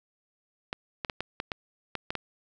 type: clicks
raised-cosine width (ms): 0.3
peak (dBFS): -15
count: 9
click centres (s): 0.729 / 1.048 / 1.098 / 1.206 / 1.401 / 1.518 / 1.953 / 2.105 / 2.153
effects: none